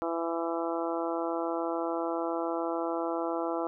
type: harmonic tone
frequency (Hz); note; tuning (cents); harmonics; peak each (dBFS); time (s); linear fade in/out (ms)
167; E3; +23; 2 / 3 / 4 / 5 / 6 / 7 / 8; -33 / -35 / -35 / -38 / -40 / -41 / -41; 0.02-3.67; 0
effects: none